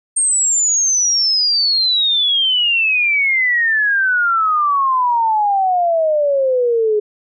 sine exponential sweep, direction down, 8660 to 415.3 Hz, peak -12 dBFS, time 0.16-7 s, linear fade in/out 10 ms, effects none

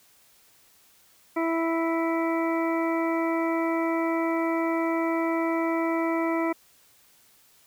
harmonic tone, 329.6 Hz, E4, in tune, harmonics 1 / 2 / 3 / 4 / 6 / 7, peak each -25 / -30 / -32 / -35 / -36 / -39 dBFS, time 1.36-6.53 s, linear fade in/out 10 ms, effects white hiss -59 dBFS RMS until 7.66 s

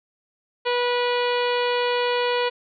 harmonic tone, 488 Hz, B4, 21 cents flat, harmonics 1 / 2 / 3 / 4 / 5 / 6 / 7 / 8 / 9, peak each -22 / -26 / -32 / -33 / -32 / -32 / -36 / -40 / -37 dBFS, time 0.65-2.5 s, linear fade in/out 20 ms, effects none

